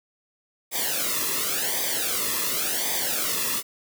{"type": "noise with flanger", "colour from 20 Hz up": "white", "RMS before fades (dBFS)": -26, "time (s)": [0.71, 3.63], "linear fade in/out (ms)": 50, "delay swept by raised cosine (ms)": [0.72, 1.34], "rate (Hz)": 0.91, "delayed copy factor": -0.8, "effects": []}